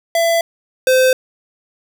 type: tone pair in turn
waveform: square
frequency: 670 / 516.1 Hz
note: E5 / C5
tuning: +28 / -24 cents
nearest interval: perfect fourth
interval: 452 cents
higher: first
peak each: -13 / -10 dBFS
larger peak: second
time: 0.15-0.41 / 0.87-1.13 s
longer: neither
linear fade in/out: 2 ms
effects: none